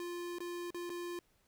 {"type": "tone with dropouts", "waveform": "square", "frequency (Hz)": 349.2, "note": "F4", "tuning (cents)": 0, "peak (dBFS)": -40, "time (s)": [0, 1.19], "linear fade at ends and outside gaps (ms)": 1, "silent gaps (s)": [[0.385, 0.404], [0.705, 0.745], [0.895, 0.901]], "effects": ["pink hiss -73 dBFS RMS until 1.47 s"]}